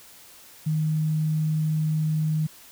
sine tone, 155.56 Hz, D#3, in tune, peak -21 dBFS, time 0.66-2.47 s, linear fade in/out 10 ms, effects white hiss -49 dBFS RMS until 2.71 s

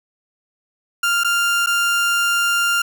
30% pulse tone with dropouts, 1396 Hz, F6, 1 cent flat, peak -13 dBFS, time 1.03-2.82 s, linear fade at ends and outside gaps 5 ms, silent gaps 1.236-1.245 / 1.662-1.67 s, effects none

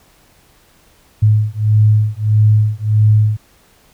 sine beating tone pair, 106.2 / 107.8 Hz, G#2 / A2, +39 / -35 cents, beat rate 1.6 Hz, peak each -12 dBFS, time 1.22-3.37 s, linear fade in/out 10 ms, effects pink hiss -51 dBFS RMS until 3.93 s

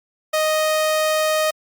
sawtooth tone, 622.3 Hz, D#5, in tune, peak -13 dBFS, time 0.33-1.51 s, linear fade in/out 10 ms, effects Opus 48 kbps

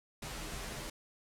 pink noise with comb filter, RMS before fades -42 dBFS, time 0.22-0.9 s, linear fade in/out 5 ms, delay 11 ms, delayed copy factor -0.95, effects low-pass 11000 Hz 12 dB/octave

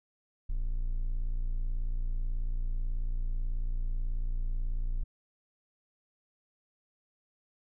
triangle tone, 29.14 Hz, A#0, in tune, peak -26 dBFS, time 0.49-5.04 s, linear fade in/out 10 ms, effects none

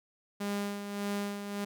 sawtooth tone with tremolo, 202.7 Hz, G#3, 42 cents flat, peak -27 dBFS, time 0.4-1.65 s, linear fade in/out 10 ms, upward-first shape sine, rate 1.7 Hz, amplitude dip 55%, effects none

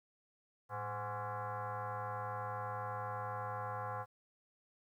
sine tone with frequency modulation, 110 Hz, A2, in tune, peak -38 dBFS, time 0.69-4.06 s, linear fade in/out 50 ms, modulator 312 Hz, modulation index 4, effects 12-bit

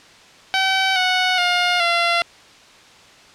10% pulse tone with pitch steps, 765 / 737.7 / 711.3 / 685.9 Hz, G5 / F#5 / F5 / F5, -42 / -5 / +32 / -31 cents, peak -7 dBFS, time 0.54-2.22 s, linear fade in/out 0 ms, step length 420 ms, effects white hiss -46 dBFS RMS until 3.34 s + low-pass 5000 Hz 12 dB/octave

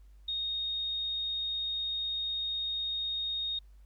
sine tone, 3716 Hz, A#7, 6 cents flat, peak -31 dBFS, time 0.28-3.59 s, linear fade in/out 5 ms, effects added 50 Hz sine -52 dBFS peak until 3.85 s + pink hiss -74 dBFS RMS until 3.85 s

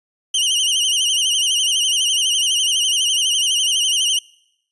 sawtooth tone with vibrato, 2988 Hz, F#7, 16 cents sharp, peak -12 dBFS, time 0.34-4.19 s, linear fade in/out 5 ms, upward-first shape sine, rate 12 Hz, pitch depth 100 cents each way, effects noise-tail reverb RT60 0.8 s tail -25 dB re dry + resampled to 24000 Hz

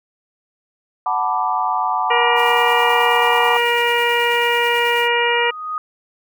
sine chord, B minor seventh, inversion second, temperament equal, 740 / 880 / 987.8 / 1174.7 Hz, F#5 / A5 / B5 / D6, 0 / 0 / 0 / 0 cents, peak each -22 dBFS, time 1.06-3.57 s, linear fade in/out 2 ms
harmonic tone, 474.9 Hz, A#4, 32 cents sharp, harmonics 1 / 2 / 3 / 4 / 5 / 6, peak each -20 / -20 / -26 / -21 / -22 / -23 dBFS, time 2.1-5.51 s, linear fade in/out 10 ms
white noise with tremolo, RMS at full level -36 dBFS, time 2.35-5.09 s, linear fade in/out 50 ms, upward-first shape square, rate 9.2 Hz, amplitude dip 30%
sine tone with exponential growth, 1244.5 Hz, D#6, in tune, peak -19 dBFS, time 4.86-5.78 s, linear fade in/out 1 ms, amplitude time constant 200 ms
effects none

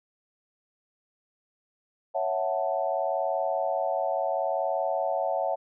sine chord, F# minor seventh, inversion second, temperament equal, 554.4 / 659.3 / 740 / 880 Hz, C#5 / E5 / F#5 / A5, 0 / 0 / 0 / 0 cents, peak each -30 / -29 / -30 / -34 dBFS, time 2.14-5.56 s, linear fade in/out 20 ms, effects none

